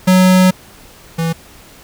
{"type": "tone pair in turn", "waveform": "square", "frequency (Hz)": [185, 164.82], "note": ["F#3", "E3"], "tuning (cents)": [0, 0], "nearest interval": "major second", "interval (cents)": 200, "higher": "first", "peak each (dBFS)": [-7, -15], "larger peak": "first", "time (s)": [[0.07, 0.51], [1.18, 1.33]], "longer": "first", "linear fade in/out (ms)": 10, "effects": ["pink hiss -41 dBFS RMS until 1.83 s"]}